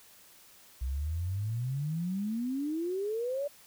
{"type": "exponential sweep", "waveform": "sine", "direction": "up", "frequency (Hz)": [61.8, 587.3], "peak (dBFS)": -30, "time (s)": [0.81, 3.48], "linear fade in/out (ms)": 10, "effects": ["white hiss -57 dBFS RMS until 3.66 s"]}